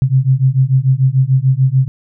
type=beating tone pair; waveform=sine; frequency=128.6 / 135.4 Hz; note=C3 / C#3; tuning=-30 / -40 cents; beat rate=6.8 Hz; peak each=-12 dBFS; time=0.02-1.88 s; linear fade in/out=0 ms; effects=none